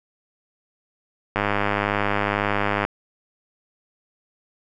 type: click train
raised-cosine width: 0.5 ms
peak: -6 dBFS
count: 153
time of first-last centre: 1.36-2.85 s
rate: 102 Hz
effects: none